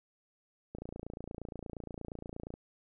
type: click train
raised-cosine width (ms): 2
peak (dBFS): -28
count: 52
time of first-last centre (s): 0.75-2.539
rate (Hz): 28.5
effects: none